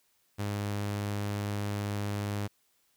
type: tone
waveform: sawtooth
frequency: 102.4 Hz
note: G#2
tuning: 24 cents flat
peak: -27 dBFS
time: 0.38-2.48 s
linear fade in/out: 20 ms
effects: white hiss -71 dBFS RMS until 2.96 s